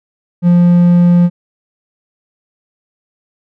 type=tone; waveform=triangle; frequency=174.9 Hz; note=F3; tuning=3 cents sharp; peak=-3 dBFS; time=0.42-1.3 s; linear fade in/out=50 ms; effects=none